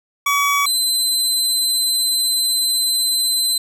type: tone pair in turn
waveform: 25% pulse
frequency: 1135 / 4054 Hz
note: C#6 / B7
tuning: +41 / +45 cents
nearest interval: octave + minor seventh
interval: 2204 cents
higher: second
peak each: -11 dBFS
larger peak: neither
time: 0.26-0.66 / 0.66-3.58 s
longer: second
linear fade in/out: 5 ms
effects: none